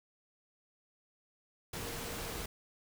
sine tone in noise, 467.5 Hz, A#4, 5 cents sharp, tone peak -49 dBFS, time 1.74-2.43 s, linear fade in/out 5 ms, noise pink, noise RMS -41 dBFS, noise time 1.73-2.46 s, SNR -11 dB, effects none

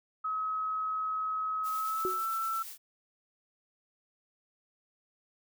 sine tone with pitch glide, 1278 to 1332.3 Hz, D#6 to E6, +46 to +18 cents, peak -30 dBFS, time 0.24-2.63 s, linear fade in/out 10 ms, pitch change +72 cents, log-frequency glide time 1.72-2.27 s
blue noise with tremolo, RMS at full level -43 dBFS, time 1.63-2.78 s, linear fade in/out 50 ms, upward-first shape sine, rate 8.8 Hz, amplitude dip 30%
sine tone with exponential decay, 370.1 Hz, F#4, in tune, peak -27 dBFS, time 2.05-2.26 s, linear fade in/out 0 ms, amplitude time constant 45 ms
effects none

